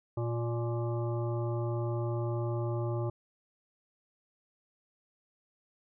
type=harmonic tone with a mistuned harmonic; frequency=117.5 Hz; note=A#2; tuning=14 cents sharp; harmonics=1 / 3 / 5 / 7 / 9 / 10; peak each=-31 / -36 / -40 / -45 / -49 / -48 dBFS; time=0.17-3.1 s; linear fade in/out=5 ms; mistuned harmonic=7; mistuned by=+38 cents; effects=none